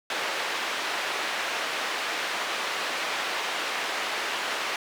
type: band-pass noise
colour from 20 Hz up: white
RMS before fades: -30 dBFS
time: 0.1-4.76 s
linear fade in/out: 2 ms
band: 450 to 2700 Hz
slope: 12 dB/octave
effects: none